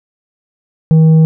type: tone with tanh clipping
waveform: sine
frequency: 159.4 Hz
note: D#3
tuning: 42 cents sharp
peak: -5 dBFS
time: 0.91-1.25 s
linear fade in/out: 0 ms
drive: 5 dB
effects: none